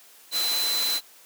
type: tone in noise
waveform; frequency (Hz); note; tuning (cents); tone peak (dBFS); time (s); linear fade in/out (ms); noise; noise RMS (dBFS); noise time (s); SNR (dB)
sine; 4037; B7; +37; -24; 0.31-1.01; 50; white; -29; 0.31-1.01; +2
effects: white hiss -52 dBFS RMS until 1.25 s + high-pass 300 Hz 12 dB/octave